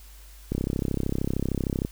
click train, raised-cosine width 3 ms, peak -13 dBFS, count 45, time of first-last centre 0.52-1.849 s, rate 33.1 Hz, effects added 50 Hz sine -45 dBFS peak until 1.91 s + white hiss -53 dBFS RMS until 1.91 s

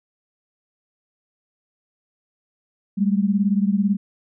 sine beating tone pair, 196 / 214 Hz, G3 / A3, 0 / -48 cents, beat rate 18 Hz, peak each -18 / -21 dBFS, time 2.97-3.97 s, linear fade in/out 20 ms, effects none

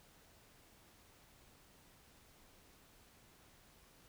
silence, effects pink hiss -65 dBFS RMS until 4.08 s

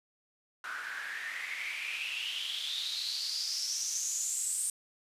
white noise with band-pass filter sweep, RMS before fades -36 dBFS, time 0.64-4.7 s, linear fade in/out 2 ms, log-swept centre 1400 to 8700 Hz, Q 7.7, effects resampled to 32000 Hz

